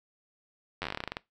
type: slowing click train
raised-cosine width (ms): 0.3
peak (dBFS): -17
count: 15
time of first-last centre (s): 0.82-1.169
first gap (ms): 10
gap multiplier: 1.13
effects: noise-tail reverb RT60 0.2 s tail -21 dB re dry